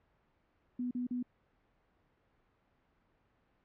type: tone bursts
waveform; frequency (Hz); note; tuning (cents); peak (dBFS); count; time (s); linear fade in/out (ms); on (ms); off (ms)
sine; 246.9; B3; 0; -33; 3; 0.79-1.228; 5; 120; 39
effects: pink hiss -73 dBFS RMS until 3.64 s + low-pass 2000 Hz 12 dB/octave